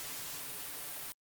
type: noise with comb filter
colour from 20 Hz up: white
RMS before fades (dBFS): -42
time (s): 0-1.12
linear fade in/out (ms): 0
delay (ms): 6.9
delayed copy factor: +0.55
effects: Opus 48 kbps